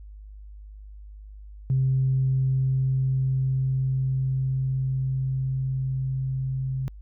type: tone with level ramp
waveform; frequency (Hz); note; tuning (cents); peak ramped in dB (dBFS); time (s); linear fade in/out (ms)
sine; 132.1; C3; +17; -18 to -25; 1.7-6.88; 0
effects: tanh soft clip ceiling -14 dBFS + added 51 Hz sine -40 dBFS peak until 7.01 s